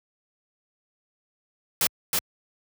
white noise with echo, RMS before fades -22 dBFS, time 1.81-1.87 s, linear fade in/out 2 ms, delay 320 ms, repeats 1, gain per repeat -2 dB, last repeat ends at 2.19 s, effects high-pass 60 Hz 12 dB/octave

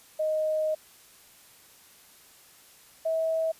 sine tone pair in turn, 622.3 / 646.1 Hz, D#5 / E5, 0 / -35 cents, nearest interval minor second, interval 65 cents, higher second, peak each -24 dBFS, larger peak neither, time 0.19-0.75 / 3.05-3.52 s, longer first, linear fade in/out 10 ms, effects white hiss -55 dBFS RMS until 3.59 s + resampled to 32000 Hz

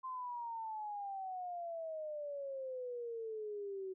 sine exponential sweep, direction down, 1048 to 373.3 Hz, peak -40 dBFS, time 0.03-3.94 s, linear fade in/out 20 ms, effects none

